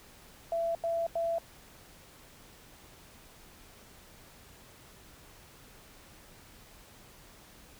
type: tone bursts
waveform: sine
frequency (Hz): 670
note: E5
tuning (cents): +28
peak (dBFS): -28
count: 3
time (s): 0.52-1.384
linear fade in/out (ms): 2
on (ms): 230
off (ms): 87
effects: pink hiss -55 dBFS RMS until 7.79 s